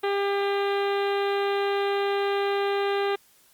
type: harmonic tone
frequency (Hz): 399.8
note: G4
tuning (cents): +34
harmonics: 1 / 2 / 3 / 4 / 5 / 6 / 7 / 8 / 9 / 10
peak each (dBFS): -24 / -30 / -34 / -36 / -38 / -40 / -41 / -42 / -43 / -44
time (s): 0.03-3.16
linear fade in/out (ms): 10
effects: white hiss -59 dBFS RMS until 3.53 s + Opus 32 kbps